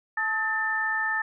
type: tone cluster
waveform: sine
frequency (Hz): 872 / 1279 / 1782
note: A5 / D#6 / A6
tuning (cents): -16 / +47 / +22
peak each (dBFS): -32 / -33 / -25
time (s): 0.17-1.22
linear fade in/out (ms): 5
effects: none